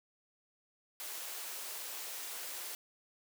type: high-pass noise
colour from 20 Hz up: white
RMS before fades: -43 dBFS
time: 1-2.75 s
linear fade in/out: 0 ms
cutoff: 360 Hz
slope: 24 dB/octave
effects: none